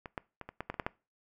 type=clicks; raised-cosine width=0.5 ms; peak=-26 / -20 / -26 / -27 / -21 / -19 / -28 / -16 / -16 dBFS; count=9; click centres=0.058 / 0.178 / 0.413 / 0.49 / 0.606 / 0.7 / 0.742 / 0.798 / 0.865 s; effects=noise-tail reverb RT60 0.3 s tail -22 dB re dry